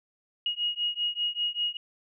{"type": "beating tone pair", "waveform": "sine", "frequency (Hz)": [2880, 2885.1], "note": ["F#7", "F#7"], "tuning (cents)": [-47, -44], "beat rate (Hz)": 5.1, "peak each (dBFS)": -30, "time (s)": [0.46, 1.77], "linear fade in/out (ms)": 2, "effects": []}